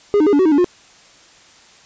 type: tone with pitch steps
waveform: triangle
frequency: 410.3 / 306.2 / 408.7 / 287.2 / 375.7 / 314.3 / 285.1 / 356.9 Hz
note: G#4 / D#4 / G#4 / D4 / F#4 / D#4 / C#4 / F4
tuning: -21 / -28 / -28 / -39 / +26 / +18 / +49 / +38 cents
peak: -8 dBFS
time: 0.14-0.644 s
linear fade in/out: 0 ms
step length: 63 ms
effects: white hiss -47 dBFS RMS until 1.85 s + resampled to 16000 Hz